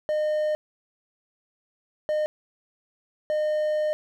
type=tone bursts at uneven times; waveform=triangle; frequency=610 Hz; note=D#5; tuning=34 cents flat; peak=-20 dBFS; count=3; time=0.09-0.55 / 2.09-2.26 / 3.3-3.93 s; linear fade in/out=0 ms; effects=none